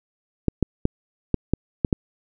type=clicks; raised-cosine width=3 ms; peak=-5 dBFS; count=7; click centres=0.483 / 0.627 / 0.854 / 1.343 / 1.536 / 1.848 / 1.928 s; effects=none